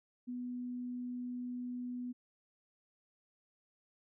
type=tone; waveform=sine; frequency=246.9 Hz; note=B3; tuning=in tune; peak=-38 dBFS; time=0.27-2.13 s; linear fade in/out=20 ms; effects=none